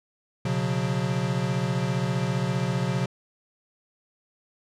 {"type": "chord", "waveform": "square", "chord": "B suspended second", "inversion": "none", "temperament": "equal with one note detuned", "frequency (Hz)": [123.47, 138.59, 180.67], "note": ["B2", "C#3", "F#3"], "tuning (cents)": [0, 0, -41], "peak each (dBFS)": -29, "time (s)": [0.45, 3.06], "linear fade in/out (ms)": 5, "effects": ["low-pass 7000 Hz 12 dB/octave"]}